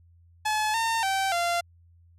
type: tone with pitch steps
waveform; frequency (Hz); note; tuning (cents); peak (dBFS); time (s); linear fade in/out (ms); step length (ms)
sawtooth; 857 / 909 / 774 / 691; A5 / A#5 / G5 / F5; -46 / -44 / -22 / -19; -20; 0.45-1.61; 10; 290
effects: added 85 Hz sine -54 dBFS peak until 2.18 s + low-pass 11000 Hz 12 dB/octave